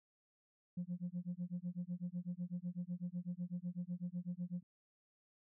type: tone with tremolo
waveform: sine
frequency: 177.1 Hz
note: F3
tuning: 24 cents sharp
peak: -35 dBFS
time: 0.77-4.63 s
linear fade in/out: 5 ms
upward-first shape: sine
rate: 8 Hz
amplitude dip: 100%
effects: tanh soft clip ceiling -35 dBFS